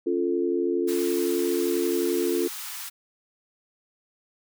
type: chord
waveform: sine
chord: Db augmented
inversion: none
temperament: equal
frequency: 277.2 / 349.2 / 440 Hz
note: Db4 / F4 / A4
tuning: 0 / 0 / 0 cents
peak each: -29 / -24 / -28 dBFS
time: 0.06-2.48 s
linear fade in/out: 10 ms
type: high-pass noise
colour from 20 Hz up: white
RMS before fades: -36 dBFS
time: 0.87-2.9 s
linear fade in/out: 20 ms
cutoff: 830 Hz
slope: 48 dB/octave
effects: none